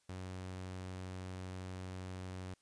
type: tone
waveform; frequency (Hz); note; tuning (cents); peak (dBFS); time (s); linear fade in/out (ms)
sawtooth; 92.6; F#2; +2; -39; 0.09-2.54; 5
effects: white hiss -75 dBFS RMS until 2.61 s + resampled to 22050 Hz